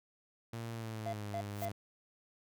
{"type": "tone with pitch glide", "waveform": "sawtooth", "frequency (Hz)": [115.4, 102.22], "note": ["A#2", "G#2"], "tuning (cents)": [-17, -27], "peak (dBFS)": -36, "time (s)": [0.53, 1.72], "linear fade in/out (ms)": 5, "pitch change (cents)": -210, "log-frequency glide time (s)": [0.73, 1.32]}
{"type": "tone bursts", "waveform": "triangle", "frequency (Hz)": 684, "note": "F5", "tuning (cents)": -36, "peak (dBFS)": -34, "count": 3, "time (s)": [1.06, 1.687], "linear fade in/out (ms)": 2, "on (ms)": 69, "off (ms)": 210}
{"type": "noise with exponential growth", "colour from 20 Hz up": "blue", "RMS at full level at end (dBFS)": -43, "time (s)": [1.45, 1.65], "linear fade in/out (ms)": 1, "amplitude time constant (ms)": 42}
{"effects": []}